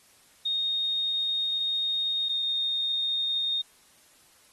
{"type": "tone pair in turn", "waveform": "sine", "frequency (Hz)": [3706, 3685], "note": ["A#7", "A#7"], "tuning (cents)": [-11, -21], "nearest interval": "unison", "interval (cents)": 10, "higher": "first", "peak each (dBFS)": -25, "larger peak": "neither", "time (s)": [[0.45, 2.29], [2.29, 3.62]], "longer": "first", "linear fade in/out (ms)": 10, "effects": ["white hiss -59 dBFS RMS until 4.52 s", "AAC 32 kbps"]}